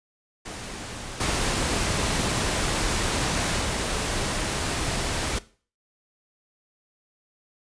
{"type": "noise with level steps", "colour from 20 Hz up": "pink", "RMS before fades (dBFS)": [-36, -25, -27], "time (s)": [0.45, 5.39], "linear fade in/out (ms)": 10, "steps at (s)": [1.2, 3.61], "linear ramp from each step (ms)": 5, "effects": ["noise-tail reverb RT60 0.4 s tail -18 dB re dry", "resampled to 22050 Hz"]}